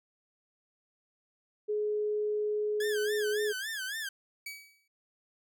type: tone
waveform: sine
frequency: 421.2 Hz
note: G#4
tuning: 24 cents sharp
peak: -28 dBFS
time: 1.68-3.53 s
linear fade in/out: 20 ms
type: tone with vibrato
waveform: sawtooth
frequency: 1648 Hz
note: G#6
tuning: 14 cents flat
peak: -31 dBFS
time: 2.8-4.09 s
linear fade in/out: 5 ms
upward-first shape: sine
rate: 3.6 Hz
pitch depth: 160 cents each way
type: tone with exponential decay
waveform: sawtooth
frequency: 2278 Hz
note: C#7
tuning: 47 cents sharp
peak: -33 dBFS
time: 4.46-4.88 s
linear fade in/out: 5 ms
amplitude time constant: 90 ms
effects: none